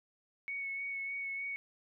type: tone with vibrato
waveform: sine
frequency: 2217 Hz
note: C#7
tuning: in tune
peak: -36 dBFS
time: 0.48-1.56 s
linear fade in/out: 0 ms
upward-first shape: sine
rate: 3.3 Hz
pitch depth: 17 cents each way
effects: none